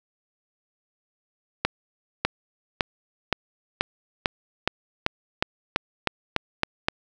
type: accelerating click train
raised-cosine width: 0.3 ms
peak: -4 dBFS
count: 14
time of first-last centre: 1.65-6.885 s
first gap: 600 ms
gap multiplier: 0.93
effects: none